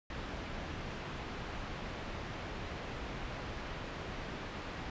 pink low-pass noise, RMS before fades -42 dBFS, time 0.1-4.9 s, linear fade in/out 2 ms, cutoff 3000 Hz, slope 12 dB/octave, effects resampled to 16000 Hz

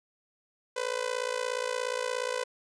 sawtooth tone with amplitude modulation, 502 Hz, B4, 28 cents sharp, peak -22 dBFS, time 0.76-2.44 s, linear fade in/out 10 ms, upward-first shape sine, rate 57 Hz, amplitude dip 90%, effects resampled to 22050 Hz

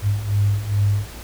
sine beating tone pair, 100.3 / 102.7 Hz, G2 / G#2, +40 / -19 cents, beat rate 2.4 Hz, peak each -22 / -18 dBFS, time 0.02-1.07 s, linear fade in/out 50 ms, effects added 60 Hz sine -37 dBFS peak until 1.23 s + pink hiss -39 dBFS RMS until 1.23 s

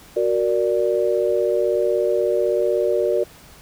sine chord, Gb augmented, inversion none, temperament equal, 370 / 466.2 / 587.3 Hz, Gb4 / Bb4 / D5, 0 / 0 / 0 cents, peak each -21 dBFS, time 0.16-3.24 s, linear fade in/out 10 ms, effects pink hiss -46 dBFS RMS until 3.61 s

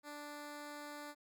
10% pulse tone, 293.7 Hz, D4, in tune, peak -38 dBFS, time 0.03-1.15 s, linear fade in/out 50 ms, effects none

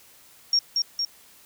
sine tone with echo, 5560 Hz, F8, 9 cents flat, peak -17 dBFS, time 0.53-0.59 s, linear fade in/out 2 ms, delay 230 ms, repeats 2, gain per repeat -3 dB, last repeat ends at 1.05 s, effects white hiss -53 dBFS RMS until 1.45 s

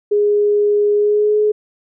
sine tone with pitch glide, 413.8 to 423 Hz, G#4 to G#4, -6 to +32 cents, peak -11 dBFS, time 0.11-1.52 s, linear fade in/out 10 ms, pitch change +38 cents, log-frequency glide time 0.95-1.37 s, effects none

